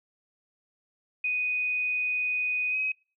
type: tone with pitch glide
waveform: sine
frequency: 2489 to 2533 Hz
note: D#7 to D#7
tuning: 0 to +30 cents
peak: -25 dBFS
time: 1.24-2.92 s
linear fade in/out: 5 ms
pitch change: +30 cents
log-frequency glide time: 2.7-2.77 s
effects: noise-tail reverb RT60 0.4 s tail -26 dB re dry